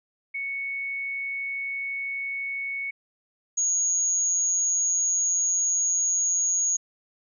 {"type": "tone pair in turn", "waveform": "sine", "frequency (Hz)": [2217, 6661], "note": ["C#7", "G#8"], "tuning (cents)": [0, 4], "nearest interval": "octave + perfect fifth", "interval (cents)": 1904, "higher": "second", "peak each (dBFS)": [-28, -21], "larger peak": "second", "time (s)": [[0.34, 2.91], [3.57, 6.77]], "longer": "second", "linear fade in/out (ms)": 10, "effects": []}